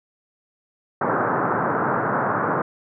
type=band-pass noise; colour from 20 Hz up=white; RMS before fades=-22 dBFS; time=1.01-2.62 s; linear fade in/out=5 ms; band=110 to 1500 Hz; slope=48 dB/octave; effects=none